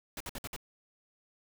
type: noise bursts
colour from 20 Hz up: pink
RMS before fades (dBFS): -40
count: 5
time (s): 0.17-0.564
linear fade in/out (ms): 2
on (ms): 34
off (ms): 56
effects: none